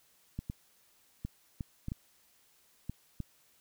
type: clicks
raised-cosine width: 5 ms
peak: -24 dBFS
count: 8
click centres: 0.39 / 0.499 / 1.25 / 1.608 / 1.884 / 1.919 / 2.896 / 3.203 s
effects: white hiss -67 dBFS RMS until 3.6 s